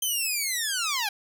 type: linear sweep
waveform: 10% pulse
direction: down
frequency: 3136 to 783 Hz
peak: -17 dBFS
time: 0.02-1.09 s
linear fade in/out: 5 ms
effects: none